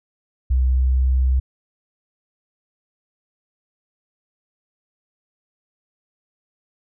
sine tone with pitch glide, 63.9 to 64.53 Hz, C2 to C2, -40 to -23 cents, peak -14 dBFS, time 0.5-1.4 s, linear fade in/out 10 ms, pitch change +17 cents, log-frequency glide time 0.65-1.1 s, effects none

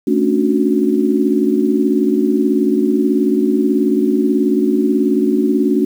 sine chord, D major seventh, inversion second, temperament just, 220.2 / 275.3 / 293.7 / 367.1 Hz, A3 / C#4 / D4 / F#4, +2 / -12 / 0 / -14 cents, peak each -17 dBFS, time 0.07-5.85 s, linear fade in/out 5 ms, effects 7-bit

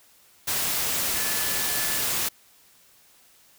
sine tone in noise, 1732 Hz, A6, 28 cents flat, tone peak -36 dBFS, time 1.15-2.02 s, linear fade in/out 10 ms, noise white, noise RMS -26 dBFS, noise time 0.47-2.29 s, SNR -13 dB, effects white hiss -57 dBFS RMS until 3.58 s

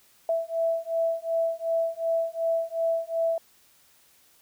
sine beating tone pair, 659.3 / 662 Hz, E5 / E5, 0 / +7 cents, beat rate 2.7 Hz, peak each -27 dBFS, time 0.29-3.38 s, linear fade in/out 2 ms, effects white hiss -60 dBFS RMS until 4.41 s

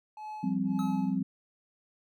triangle tone with tremolo, 856 Hz, A5, 48 cents flat, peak -35 dBFS, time 0.17-1.22 s, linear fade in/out 2 ms, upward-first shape sine, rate 1.7 Hz, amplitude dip 100%
sine chord, F suspended second, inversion none, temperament equal, 174.61 / 196 / 261.6 Hz, F3 / G3 / C4, 0 / 0 / 0 cents, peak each -33 / -30 / -31 dBFS, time 0.43-1.23 s, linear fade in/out 10 ms
square tone with exponential decay, 1284 Hz, E6, 46 cents flat, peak -39 dBFS, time 0.79-1.2 s, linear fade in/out 1 ms, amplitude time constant 89 ms
effects none

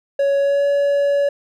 triangle tone with pitch glide, 558 to 567.1 Hz, C#5 to C#5, +11 to +39 cents, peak -12 dBFS, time 0.19-1.29 s, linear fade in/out 5 ms, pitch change +28 cents, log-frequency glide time 0.39-0.66 s, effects none

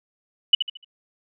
sine tone with echo, 2960 Hz, F#7, in tune, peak -9 dBFS, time 0.53-0.55 s, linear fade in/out 5 ms, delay 74 ms, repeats 4, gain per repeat -9 dB, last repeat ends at 0.846 s, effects none

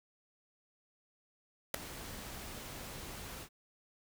pink noise with ADSR envelope, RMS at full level -27 dBFS, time 1.74-3.49 s, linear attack 4 ms, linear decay 3 ms, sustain -19 dB, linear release 74 ms, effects none

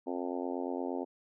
harmonic tone, 88.6 Hz, F2, 25 cents sharp, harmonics 3 / 4 / 5 / 6 / 7 / 8 / 9 / 10, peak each -37 / -39 / -41 / -43 / -44 / -45 / -46 / -47 dBFS, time 0.06-1.05 s, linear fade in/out 20 ms, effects none

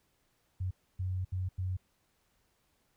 sine tone bursts at uneven times, 92.5 Hz, F#2, in tune, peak -31 dBFS, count 4, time 0.6-0.71 / 0.99-1.25 / 1.32-1.49 / 1.58-1.77 s, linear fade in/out 10 ms, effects pink hiss -74 dBFS RMS until 2.96 s

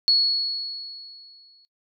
sine tone with exponential decay, 4366 Hz, C#8, 27 cents flat, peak -14 dBFS, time 0.08-1.65 s, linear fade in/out 0 ms, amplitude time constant 340 ms, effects noise-tail reverb RT60 0.1 s tail -20 dB re dry

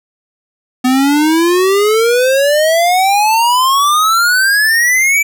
square exponential sweep, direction up, 250 to 2332 Hz, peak -9 dBFS, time 0.84-5.23 s, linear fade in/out 10 ms, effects none

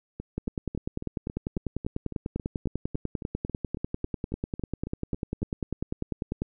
two click trains, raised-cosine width 3 ms, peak -16 / -22 dBFS, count 62 / 20, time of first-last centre 0.38-6.42 / 0.2-5.42 s, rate 10.1 / 3.64 Hz, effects none

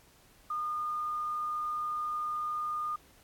sine tone with quantisation, 1219 Hz, D#6, 36 cents flat, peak -31 dBFS, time 0.5-2.96 s, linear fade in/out 5 ms, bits 10, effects pink hiss -61 dBFS RMS until 3.23 s + AAC 64 kbps

